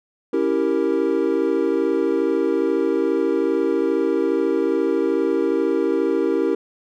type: chord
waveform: triangle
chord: C# diminished seventh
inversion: none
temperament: equal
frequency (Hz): 277.2 / 329.6 / 392 / 466.2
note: C#4 / E4 / G4 / Bb4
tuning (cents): 0 / 0 / 0 / 0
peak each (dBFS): -23 / -20 / -20 / -21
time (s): 0.33-6.55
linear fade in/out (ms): 5
effects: none